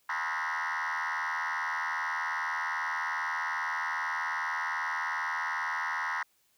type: tone with frequency modulation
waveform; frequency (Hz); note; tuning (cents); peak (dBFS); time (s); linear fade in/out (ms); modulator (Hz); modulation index
sine; 1438; F#6; -50; -27; 0.09-6.23; 5; 82.5; 6.6
effects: tanh soft clip ceiling -29 dBFS + white hiss -70 dBFS RMS until 6.57 s